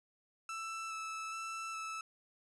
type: tone with vibrato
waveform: 30% pulse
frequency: 1318.5 Hz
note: E6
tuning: in tune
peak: -37 dBFS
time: 0.49-2.01 s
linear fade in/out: 2 ms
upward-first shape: square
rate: 1.2 Hz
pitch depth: 10 cents each way
effects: resampled to 24000 Hz